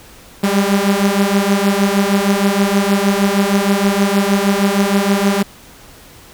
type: beating tone pair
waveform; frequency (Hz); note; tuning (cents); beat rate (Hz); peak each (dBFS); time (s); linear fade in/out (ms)
sawtooth; 196 / 202.4; G3 / G#3; 0 / -44; 6.4; -11; 0.43-5.43; 10
effects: pink hiss -41 dBFS RMS until 6.33 s